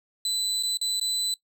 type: tone with dropouts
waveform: 30% pulse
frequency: 4001 Hz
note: B7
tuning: 22 cents sharp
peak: -22 dBFS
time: 0.25-1.34 s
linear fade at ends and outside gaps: 2 ms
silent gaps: 0.627-0.633 / 0.772-0.813 / 0.998-1.012 s
effects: noise-tail reverb RT60 0.1 s tail -19 dB re dry